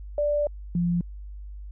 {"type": "tone pair in turn", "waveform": "sine", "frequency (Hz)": [587.3, 173.5], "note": ["D5", "F3"], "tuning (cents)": [0, -11], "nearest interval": "octave + major sixth", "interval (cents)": 2111, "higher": "first", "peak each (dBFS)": -21, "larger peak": "neither", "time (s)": [[0.18, 0.47], [0.75, 1.01]], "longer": "first", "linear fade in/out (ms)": 2, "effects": ["added 50 Hz sine -36 dBFS peak until 1.71 s"]}